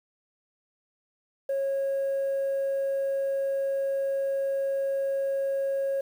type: tone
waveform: sine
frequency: 547 Hz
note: C#5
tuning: 23 cents flat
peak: -23 dBFS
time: 1.49-6.01 s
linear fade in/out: 5 ms
effects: tanh soft clip ceiling -23 dBFS + 9-bit